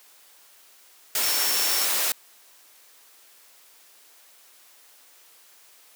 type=tone in noise; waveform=sine; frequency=5440 Hz; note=F8; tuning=46 cents flat; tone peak=-28 dBFS; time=1.23-1.85 s; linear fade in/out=2 ms; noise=white; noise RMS=-24 dBFS; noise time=1.15-2.12 s; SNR=-7 dB; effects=white hiss -54 dBFS RMS until 5.95 s + high-pass 400 Hz 12 dB/octave